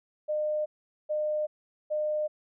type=tone bursts; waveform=sine; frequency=607 Hz; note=D#5; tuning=43 cents flat; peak=-26 dBFS; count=3; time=0.28-2.28 s; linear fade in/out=20 ms; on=380 ms; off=430 ms; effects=none